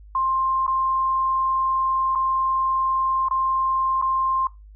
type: tone with dropouts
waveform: sine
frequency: 1055 Hz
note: C6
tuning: 14 cents sharp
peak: -19 dBFS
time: 0.15-4.47 s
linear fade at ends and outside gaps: 2 ms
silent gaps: 0.666-0.678 / 2.151-2.156 / 3.285-3.31 / 4.015-4.023 s
effects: noise-tail reverb RT60 0.2 s tail -19 dB re dry + added 51 Hz sine -42 dBFS peak until 4.75 s